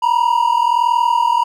triangle tone pair together, 932.3 / 973.6 Hz, A#5 / B5, 0 / -25 cents, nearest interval minor second, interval 75 cents, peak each -13 dBFS, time 0.02-1.44 s, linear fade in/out 10 ms, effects none

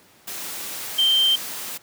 sine tone in noise, 3136 Hz, G7, in tune, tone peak -15 dBFS, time 0.98-1.36 s, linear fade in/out 10 ms, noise white, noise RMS -32 dBFS, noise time 0.27-1.78 s, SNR +14 dB, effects pink hiss -53 dBFS RMS until 1.82 s + high-pass 150 Hz 12 dB/octave

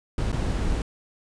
brown noise with dropouts, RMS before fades -25 dBFS, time 0.18-0.82 s, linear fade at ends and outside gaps 2 ms, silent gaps 0.319-0.327 s, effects resampled to 22050 Hz

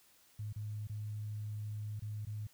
sine tone with dropouts, 105.9 Hz, G#2, 34 cents sharp, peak -38 dBFS, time 0.39-2.47 s, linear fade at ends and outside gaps 5 ms, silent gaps 0.527-0.56 / 0.872-0.896 / 1.996-2.02 / 2.252-2.269 s, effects white hiss -66 dBFS RMS until 2.53 s

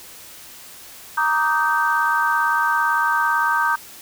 sine chord, Eb major seventh, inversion second, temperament just, 933.4 / 1166.7 / 1244.5 / 1555.6 Hz, Bb5 / D6 / Eb6 / G6, +2 / -12 / 0 / -14 cents, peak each -21 / -25 / -23 / -20 dBFS, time 1.17-3.76 s, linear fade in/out 10 ms, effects white hiss -41 dBFS RMS until 4.01 s

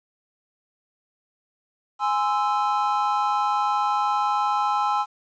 triangle chord, Ab augmented, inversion none, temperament equal with one note detuned, 830.6 / 1036.3 / 1318.5 Hz, Ab5 / C6 / E6, 0 / -17 / 0 cents, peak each -21 / -24 / -24 dBFS, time 1.99-5.06 s, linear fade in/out 50 ms, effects resampled to 16000 Hz + 9-bit

